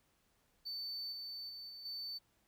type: tone with level steps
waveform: triangle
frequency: 4530 Hz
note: C#8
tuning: 37 cents sharp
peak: -39 / -42 / -45 / -47 / -40 dBFS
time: 0.65-2.19 s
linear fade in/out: 20 ms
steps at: 1.12 / 1.49 / 1.69 / 1.85 s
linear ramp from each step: 5 ms
effects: pink hiss -75 dBFS RMS until 2.47 s